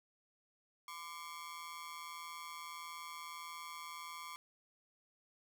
sawtooth ring-modulated tone, 1100 Hz, C#6, 14 cents flat, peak -39 dBFS, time 0.88-4.36 s, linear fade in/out 0 ms, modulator 80.8 Hz, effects 11-bit

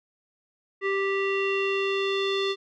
square tone with low-pass filter sweep, 392 Hz, G4, in tune, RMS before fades -26 dBFS, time 0.81-2.56 s, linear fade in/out 50 ms, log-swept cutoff 2200 to 3800 Hz, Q 4.4, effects none

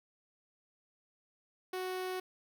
sawtooth tone with notch filter, 370 Hz, F#4, in tune, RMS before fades -38 dBFS, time 1.73-2.2 s, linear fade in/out 5 ms, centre 7300 Hz, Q 1.9, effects none

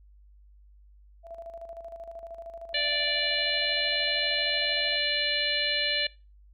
sine tone with tremolo, 670 Hz, E5, 28 cents sharp, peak -37 dBFS, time 1.23-5 s, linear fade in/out 50 ms, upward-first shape square, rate 13 Hz, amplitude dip 60%
harmonic tone, 586 Hz, D5, 4 cents flat, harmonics 1 / 3 / 4 / 5 / 6 / 7, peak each -35 / -32 / -33 / -31 / -34 / -30 dBFS, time 2.74-6.07 s, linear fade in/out 5 ms
effects noise-tail reverb RT60 0.3 s tail -23 dB re dry + added 50 Hz sine -52 dBFS peak until 6.53 s

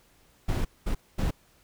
brown noise bursts at uneven times, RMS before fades -26 dBFS, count 3, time 0.48-0.65 / 0.86-0.95 / 1.18-1.31 s, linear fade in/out 10 ms, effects pink hiss -62 dBFS RMS until 1.63 s

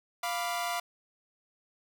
sawtooth chord, B diminished, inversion second, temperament equal, 698.5 / 987.8 / 1174.7 Hz, F5 / B5 / D6, 0 / 0 / 0 cents, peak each -29 / -33 / -34 dBFS, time 0.23-0.8 s, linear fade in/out 5 ms, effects none

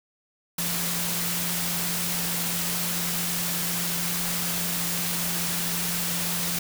sine tone in noise, 173 Hz, F3, 16 cents flat, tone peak -33 dBFS, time 0.58-6.59 s, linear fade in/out 5 ms, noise white, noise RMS -28 dBFS, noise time 0.58-6.59 s, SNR -8 dB, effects none

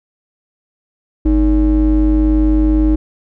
triangle ring-modulated tone, 130 Hz, C3, 11 cents flat, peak -4 dBFS, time 1.25-2.96 s, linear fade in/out 10 ms, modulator 181 Hz, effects none

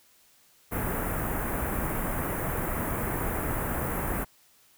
pink band-stop noise, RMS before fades -30 dBFS, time 0.71-4.25 s, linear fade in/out 20 ms, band 1900 to 11000 Hz, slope 24 dB/octave, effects white hiss -61 dBFS RMS until 4.77 s

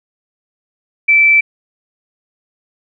sine tone, 2325 Hz, D7, 18 cents flat, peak -6 dBFS, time 1.08-1.41 s, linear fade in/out 10 ms, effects none

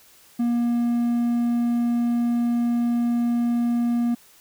triangle tone, 237.7 Hz, A#3, 34 cents sharp, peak -17 dBFS, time 0.39-4.15 s, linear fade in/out 10 ms, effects white hiss -53 dBFS RMS until 4.4 s

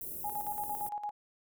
white band-stop noise, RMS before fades -41 dBFS, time 0.01-0.89 s, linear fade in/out 2 ms, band 490 to 11000 Hz, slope 24 dB/octave
sine tone with tremolo, 830.6 Hz, G#5, in tune, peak -33 dBFS, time 0.24-1.11 s, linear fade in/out 5 ms, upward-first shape square, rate 8.8 Hz, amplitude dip 65%
effects none

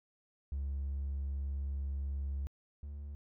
triangle tone pair in turn, 69.3 / 72.05 Hz, C#2 / D2, 0 / -33 cents, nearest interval minor second, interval 67 cents, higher second, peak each -31 / -39 dBFS, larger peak first, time 0.52-2.47 / 2.83-3.15 s, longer first, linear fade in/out 0 ms, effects tanh soft clip ceiling -30 dBFS

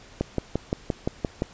click train, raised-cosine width 2 ms, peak -10 dBFS, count 8, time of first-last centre 0.21-1.421 s, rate 5.78 Hz, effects pink hiss -49 dBFS RMS until 1.53 s + resampled to 16000 Hz

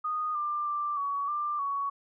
sine tone with pitch steps, 1235 / 1190 / 1180 / 1127 / 1187 / 1120 Hz, D#6 / D6 / D6 / C#6 / D6 / C#6, -13 / +22 / +8 / +28 / +18 / +18 cents, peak -28 dBFS, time 0.04-1.9 s, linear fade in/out 10 ms, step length 310 ms, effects none

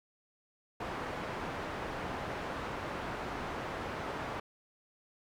white low-pass noise, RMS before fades -39 dBFS, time 0.8-4.4 s, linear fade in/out 5 ms, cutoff 1200 Hz, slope 12 dB/octave, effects none

